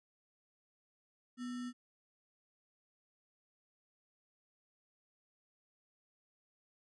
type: tone with sample-and-hold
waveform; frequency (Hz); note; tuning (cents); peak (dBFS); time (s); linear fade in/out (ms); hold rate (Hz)
sine; 246.1; B3; -6; -39; 1.37-1.73; 50; 1575
effects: resampled to 22050 Hz